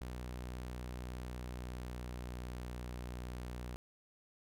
sawtooth tone with pitch glide, 61.74 to 61.21 Hz, B1 to B1, 0 to -15 cents, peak -38 dBFS, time 0.01-3.76 s, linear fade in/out 0 ms, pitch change -15 cents, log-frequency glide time 1.37-2.41 s, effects none

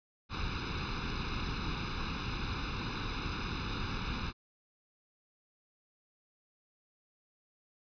pink noise with comb filter, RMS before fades -36 dBFS, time 0.29-4.33 s, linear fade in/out 50 ms, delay 0.78 ms, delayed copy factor +0.85, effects resampled to 11025 Hz

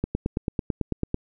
click train, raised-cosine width 3 ms, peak -11 dBFS, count 11, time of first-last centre 0.04-1.144 s, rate 9.06 Hz, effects none

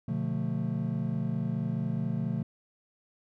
triangle chord, B half-diminished seventh, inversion none, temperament just, 123.47 / 148.16 / 177.8 / 222.2 Hz, B2 / D3 / F3 / A3, 0 / +16 / +31 / +17 cents, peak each -32 dBFS, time 0.08-2.43 s, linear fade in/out 5 ms, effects none

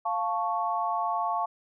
sine chord, F augmented, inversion none, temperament equal, 698.5 / 880 / 1108.7 Hz, F5 / A5 / C#6, 0 / 0 / 0 cents, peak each -30 dBFS, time 0.05-1.46 s, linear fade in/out 10 ms, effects none

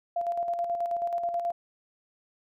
sine tone with tremolo, 690 Hz, F5, 21 cents flat, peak -25 dBFS, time 0.16-1.52 s, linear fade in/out 5 ms, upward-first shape square, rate 9.3 Hz, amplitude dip 45%, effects none

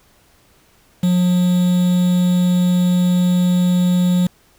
triangle tone with quantisation, 179.2 Hz, F3, 45 cents sharp, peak -10 dBFS, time 1.03-4.27 s, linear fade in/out 5 ms, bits 5, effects pink hiss -54 dBFS RMS until 4.58 s

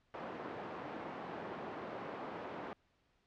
white band-pass noise, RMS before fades -45 dBFS, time 0.14-2.73 s, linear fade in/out 0 ms, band 170 to 900 Hz, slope 12 dB/octave, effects pink hiss -75 dBFS RMS until 3.26 s + low-pass 4000 Hz 12 dB/octave

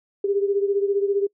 sine beating tone pair, 397.4 / 412.4 Hz, G4 / G#4, +24 / -12 cents, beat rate 15 Hz, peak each -20 / -25 dBFS, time 0.24-1.27 s, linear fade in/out 5 ms, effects noise-tail reverb RT60 0.1 s tail -24 dB re dry

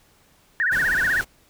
sine tone with vibrato, 1661.2 Hz, G#6, in tune, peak -18 dBFS, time 0.6-1.21 s, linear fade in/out 0 ms, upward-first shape sine, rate 16 Hz, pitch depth 220 cents each way
pink noise, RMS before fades -34 dBFS, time 0.71-1.25 s, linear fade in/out 20 ms
effects pink hiss -58 dBFS RMS until 1.49 s

